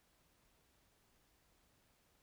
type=silence; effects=pink hiss -74 dBFS RMS until 2.22 s